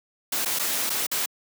white noise with dropouts, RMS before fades -26 dBFS, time 0.32-1.26 s, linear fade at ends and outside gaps 5 ms, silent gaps 0.45-0.457 / 0.589-0.594 / 0.896-0.901 / 1.067-1.114 s, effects high-pass 200 Hz 12 dB/octave

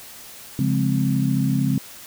sine chord, Db major seventh, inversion none, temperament equal, 138.59 / 174.61 / 207.7 / 261.6 Hz, Db3 / F3 / Ab3 / C4, 0 / 0 / 0 / 0 cents, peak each -21 / -26 / -24 / -23 dBFS, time 0.59-1.78 s, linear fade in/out 2 ms, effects white hiss -41 dBFS RMS until 2.06 s

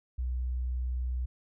sine tone, 62.3 Hz, B1, 16 cents sharp, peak -29 dBFS, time 0.18-1.26 s, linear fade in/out 10 ms, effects none

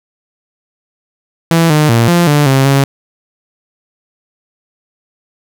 sawtooth tone with pitch steps, 165.9 / 151.8 / 116.2 / 173.1 / 146.9 / 134.5 / 137.9 Hz, E3 / D#3 / A#2 / F3 / D3 / C3 / C#3, +11 / -42 / -5 / -15 / +1 / +48 / -9 cents, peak -3 dBFS, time 1.51-2.84 s, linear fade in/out 0 ms, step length 190 ms, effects none

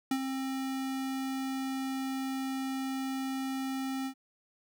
square tone with ADSR envelope, 265.9 Hz, C4, 28 cents sharp, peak -26 dBFS, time 0.11-4.14 s, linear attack 4 ms, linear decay 63 ms, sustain -7 dB, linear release 78 ms, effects none

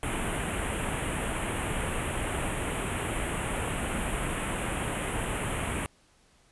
pink band-stop noise, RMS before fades -31 dBFS, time 0.03-5.86 s, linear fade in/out 0 ms, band 3100 to 8200 Hz, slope 48 dB/octave, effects pink hiss -63 dBFS RMS until 6.51 s + resampled to 24000 Hz

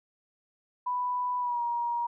sine tone with pitch glide, 990 to 948.6 Hz, B5 to A#5, +4 to +30 cents, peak -27 dBFS, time 0.86-2.07 s, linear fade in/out 10 ms, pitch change -74 cents, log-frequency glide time 1.39-1.62 s, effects none

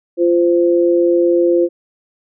sine tone pair together, 345.8 / 518.1 Hz, F4 / C5, -17 / -17 cents, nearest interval perfect fifth, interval 700 cents, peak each -11 / -15 dBFS, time 0.17-1.69 s, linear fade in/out 50 ms, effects none

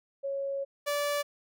sine / sawtooth tone pair in turn, 552 / 579.9 Hz, C#5 / D5, -7 / -22 cents, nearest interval minor second, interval 85 cents, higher second, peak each -30 / -24 dBFS, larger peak second, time 0.23-0.65 / 0.86-1.23 s, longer first, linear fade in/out 20 ms, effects none

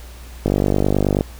click train, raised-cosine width 2 ms, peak -3 dBFS, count 38, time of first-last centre 0.46-1.209 s, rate 49.4 Hz, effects added 60 Hz sine -35 dBFS peak until 1.39 s + pink hiss -43 dBFS RMS until 1.39 s

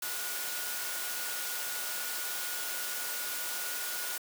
sine tone in noise, 1450 Hz, F#6, 35 cents flat, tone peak -43 dBFS, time 0.02-4.18 s, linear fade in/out 5 ms, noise white, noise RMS -36 dBFS, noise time 0.02-4.18 s, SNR -10 dB, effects high-pass 400 Hz 12 dB/octave

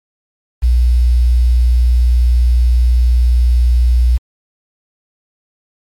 sine tone with quantisation, 60.4 Hz, B1, 38 cents flat, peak -7 dBFS, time 0.62-4.18 s, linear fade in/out 20 ms, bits 6, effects MP3 64 kbps

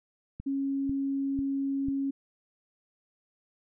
click train, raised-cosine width 5 ms, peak -26 dBFS, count 4, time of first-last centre 0.4-1.885 s, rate 2.02 Hz
sine tone, 274.5 Hz, C#4, 17 cents flat, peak -27 dBFS, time 0.46-2.11 s, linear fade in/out 10 ms
effects none

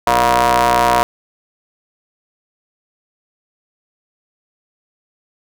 sawtooth ring-modulated tone, 123.6 Hz, B2, 2 cents sharp, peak -4 dBFS, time 0.07-1.03 s, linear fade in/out 0 ms, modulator 833 Hz, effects none

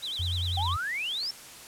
sine tone with vibrato, 3520 Hz, A7, in tune, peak -31 dBFS, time 0.02-0.75 s, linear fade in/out 20 ms, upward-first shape sine, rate 10 Hz, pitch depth 220 cents each way
sine tone, 87.8 Hz, F2, 10 cents sharp, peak -28 dBFS, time 0.19-0.77 s, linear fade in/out 10 ms
sine exponential sweep, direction up, 755 to 5530 Hz, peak -29 dBFS, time 0.57-1.31 s, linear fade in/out 5 ms
click, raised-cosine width 0.3 ms, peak -31 dBFS, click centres 1.232 s
effects white hiss -46 dBFS RMS until 1.67 s + low-pass 11000 Hz 12 dB/octave

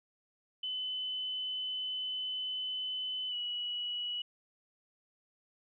sine tone with pitch glide, 3023 to 2925 Hz, F#7 to F#7, +36 to -21 cents, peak -34 dBFS, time 0.63-4.22 s, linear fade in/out 5 ms, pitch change -57 cents, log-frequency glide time 3.29-3.35 s, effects none

